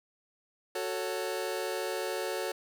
sawtooth chord, F# minor, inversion none, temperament just, 370 / 444 / 555 Hz, F#4 / A4 / C#5, 0 / +16 / +2 cents, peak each -32 dBFS, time 0.75-2.52 s, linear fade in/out 5 ms, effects none

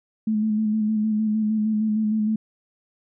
sine tone with vibrato, 215.5 Hz, A3, 36 cents flat, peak -19 dBFS, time 0.27-2.36 s, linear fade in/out 5 ms, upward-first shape square, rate 6.5 Hz, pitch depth 25 cents each way, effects none

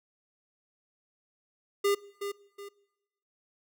square tone with echo, 403 Hz, G4, 48 cents sharp, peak -24 dBFS, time 1.84-1.95 s, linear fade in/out 10 ms, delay 370 ms, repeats 2, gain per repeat -9 dB, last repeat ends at 2.69 s, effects noise-tail reverb RT60 1.0 s tail -22 dB re dry

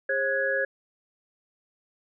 sine tone cluster, 408.8 / 538 / 1466 / 1672 Hz, G#4 / C5 / F#6 / G#6, -27 / +48 / -16 / +11 cents, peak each -35 / -27 / -35 / -26 dBFS, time 0.09-0.65 s, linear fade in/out 5 ms, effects none

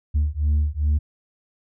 sine beating tone pair, 73.5 / 76 Hz, D2 / D#2, +2 / -40 cents, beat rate 2.5 Hz, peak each -19 dBFS, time 0.14-0.99 s, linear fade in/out 20 ms, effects tanh soft clip ceiling -15 dBFS

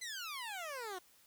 15% pulse exponential sweep, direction down, 2072 to 351 Hz, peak -35 dBFS, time 0.01-0.99 s, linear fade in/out 10 ms, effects white hiss -66 dBFS RMS until 1.26 s

